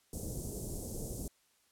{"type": "band-stop noise", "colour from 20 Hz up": "pink", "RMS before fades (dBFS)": -40, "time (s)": [0.13, 1.28], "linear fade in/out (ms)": 2, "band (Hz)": [530, 6900], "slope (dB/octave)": 24, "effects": ["white hiss -71 dBFS RMS until 1.71 s", "low-pass 12000 Hz 12 dB/octave"]}